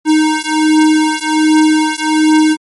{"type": "beating tone pair", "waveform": "square", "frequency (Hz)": [310, 311.3], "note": ["D#4", "D#4"], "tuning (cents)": [-6, 1], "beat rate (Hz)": 1.3, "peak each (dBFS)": -12, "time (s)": [0.05, 2.57], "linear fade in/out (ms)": 50, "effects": ["MP3 48 kbps"]}